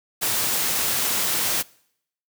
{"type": "noise", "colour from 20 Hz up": "white", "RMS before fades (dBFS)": -23, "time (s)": [0.21, 1.63], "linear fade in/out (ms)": 20, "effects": ["noise-tail reverb RT60 0.7 s tail -24 dB re dry", "high-pass 80 Hz 12 dB/octave"]}